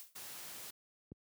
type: noise with exponential decay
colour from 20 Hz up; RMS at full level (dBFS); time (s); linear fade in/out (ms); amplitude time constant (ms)
blue; -47; 0-0.2; 0; 43
type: noise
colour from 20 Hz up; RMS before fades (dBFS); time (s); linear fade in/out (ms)
white; -48; 0.15-0.71; 10
type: click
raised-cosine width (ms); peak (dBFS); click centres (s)
3; -35; 1.119
effects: high-pass 80 Hz 12 dB/octave